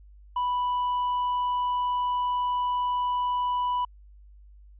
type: tone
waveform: triangle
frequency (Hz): 987.8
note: B5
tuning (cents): 0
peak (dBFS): -22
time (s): 0.36-3.85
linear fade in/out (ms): 5
effects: added 50 Hz sine -48 dBFS peak until 4.79 s + resampled to 8000 Hz